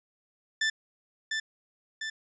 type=tone with echo; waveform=sawtooth; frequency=1765 Hz; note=A6; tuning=5 cents sharp; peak=-21 dBFS; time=0.61-0.7 s; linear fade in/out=5 ms; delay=700 ms; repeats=2; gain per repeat=-4 dB; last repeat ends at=2.1 s; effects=resampled to 16000 Hz